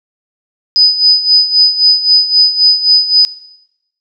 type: tone with tremolo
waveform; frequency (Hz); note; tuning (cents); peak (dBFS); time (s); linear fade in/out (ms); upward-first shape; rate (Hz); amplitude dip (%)
sine; 4993; D#8; +5; -3; 0.76-3.25; 0; sine; 3.8; 75
effects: noise-tail reverb RT60 0.9 s tail -17 dB re dry